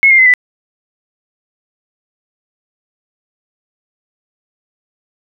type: tone with pitch steps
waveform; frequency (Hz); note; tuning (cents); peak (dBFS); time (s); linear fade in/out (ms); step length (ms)
sine; 2179 / 2113 / 2050 / 1987.8; C#7 / C7 / C7 / B6; -30 / +16 / -36 / +11; -4; 0.03-0.338; 0; 77
effects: none